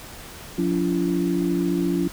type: tone cluster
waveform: sine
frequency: 179.2 / 285 / 339.4 Hz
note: F3 / C#4 / F4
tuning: +45 / +48 / -49 cents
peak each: -24 dBFS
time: 0.58-2.08 s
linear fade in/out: 5 ms
effects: pink hiss -40 dBFS RMS until 2.12 s